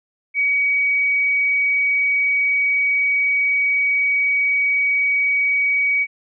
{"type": "tone", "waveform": "sine", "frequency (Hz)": 2262, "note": "C#7", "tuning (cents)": 34, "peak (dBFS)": -15, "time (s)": [0.34, 6.07], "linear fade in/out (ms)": 50, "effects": []}